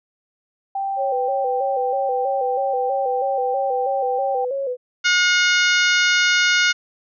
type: tone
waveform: sine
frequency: 784 Hz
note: G5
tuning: in tune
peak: -21 dBFS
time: 0.75-4.45 s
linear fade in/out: 5 ms
type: tone with vibrato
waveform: sine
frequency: 523.3 Hz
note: C5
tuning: in tune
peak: -21 dBFS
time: 0.96-4.77 s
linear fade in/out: 50 ms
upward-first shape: square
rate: 3.1 Hz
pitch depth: 84 cents each way
type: harmonic tone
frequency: 720 Hz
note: F#5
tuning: 47 cents flat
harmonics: 2 / 3 / 4 / 5 / 6 / 7 / 8 / 9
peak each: -17 / -21 / -23 / -25 / -27 / -28 / -29 / -30 dBFS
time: 5.04-6.73 s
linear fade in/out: 20 ms
effects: none